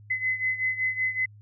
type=beating tone pair; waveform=sine; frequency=2032 / 2037.3 Hz; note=B6 / C7; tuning=+49 / -47 cents; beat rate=5.3 Hz; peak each=-26 / -30 dBFS; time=0.1-1.26 s; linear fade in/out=10 ms; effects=added 104 Hz sine -47 dBFS peak until 1.41 s